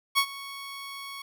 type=tone with ADSR envelope; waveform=15% pulse; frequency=1108.7 Hz; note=C#6; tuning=in tune; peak=-12 dBFS; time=0.15-1.22 s; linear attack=31 ms; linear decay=73 ms; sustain=-19 dB; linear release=4 ms; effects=none